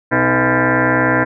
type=tone with frequency modulation; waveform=sine; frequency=630 Hz; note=D#5; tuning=21 cents sharp; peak=-11 dBFS; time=0.11-1.25 s; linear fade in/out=20 ms; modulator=189 Hz; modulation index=6.5; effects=none